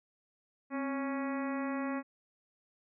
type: harmonic tone with a mistuned harmonic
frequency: 277.2 Hz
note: C#4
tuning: in tune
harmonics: 1 / 2 / 3 / 4 / 5 / 6 / 7 / 8 / 9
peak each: -34 / -41 / -45 / -43 / -48 / -49 / -47 / -53 / -53 dBFS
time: 0.7-2.03 s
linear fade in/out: 50 ms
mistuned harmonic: 1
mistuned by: -72 cents
effects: none